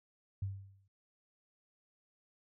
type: tone with exponential decay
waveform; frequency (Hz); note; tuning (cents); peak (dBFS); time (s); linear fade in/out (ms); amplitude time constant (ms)
sine; 97.7; G2; -5; -32; 0.42-0.88; 5; 100
effects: none